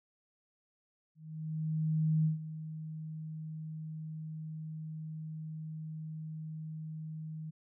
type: tone with ADSR envelope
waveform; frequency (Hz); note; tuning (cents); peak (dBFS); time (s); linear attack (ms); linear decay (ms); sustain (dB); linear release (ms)
sine; 157; D#3; +16; -25; 1.15-7.51; 1100; 130; -14; 15
effects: none